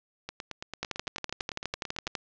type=two click trains; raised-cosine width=0.2 ms; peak=-19 / -14 dBFS; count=17 / 17; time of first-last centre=0.29-2.076 / 0.83-2.152 s; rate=8.96 / 12.1 Hz; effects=resampled to 16000 Hz + 8-bit